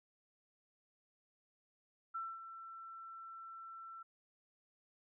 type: tone with ADSR envelope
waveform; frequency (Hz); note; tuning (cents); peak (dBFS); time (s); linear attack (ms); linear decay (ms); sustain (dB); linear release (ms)
sine; 1340; E6; +28; -38; 2.14-4.03; 15; 230; -10; 8
effects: none